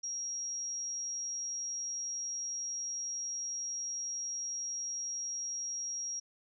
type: tone with amplitude modulation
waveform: sine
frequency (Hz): 5640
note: F8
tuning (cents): +16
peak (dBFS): -34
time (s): 0.03-6.2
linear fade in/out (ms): 10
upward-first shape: sine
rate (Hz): 131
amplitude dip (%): 25
effects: none